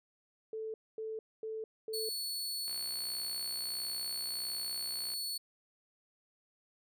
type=tone bursts; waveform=sine; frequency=440 Hz; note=A4; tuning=in tune; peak=-37 dBFS; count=4; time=0.53-2.09 s; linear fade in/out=2 ms; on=210 ms; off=240 ms
type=tone; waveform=sawtooth; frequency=4417 Hz; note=C#8; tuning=7 cents flat; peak=-33 dBFS; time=1.93-5.38 s; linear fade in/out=10 ms
type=click train; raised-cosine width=0.3 ms; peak=-36 dBFS; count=152; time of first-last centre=2.68-5.135 s; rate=61.5 Hz
effects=none